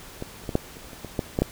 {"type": "clicks", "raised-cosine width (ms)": 2, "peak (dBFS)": [-17, -29, -16, -6, -27, -28, -22, -10, -9, -6], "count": 10, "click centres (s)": [0.224, 0.438, 0.492, 0.554, 0.769, 0.932, 1.047, 1.192, 1.389, 1.42], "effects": ["pink hiss -44 dBFS RMS until 1.51 s"]}